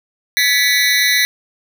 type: tone with amplitude modulation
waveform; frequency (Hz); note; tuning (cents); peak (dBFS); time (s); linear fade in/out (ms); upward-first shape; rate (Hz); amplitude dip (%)
25% pulse; 1975.5; B6; 0; -4; 0.37-1.25; 0; sine; 272; 95
effects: none